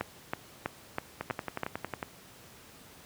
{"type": "two click trains", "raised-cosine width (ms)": 0.5, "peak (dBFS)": [-15, -18], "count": [6, 10], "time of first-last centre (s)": [[0.01, 1.633], [1.21, 2.028]], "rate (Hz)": [3.08, 11], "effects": ["pink hiss -53 dBFS RMS until 3.05 s", "high-pass 80 Hz 12 dB/octave"]}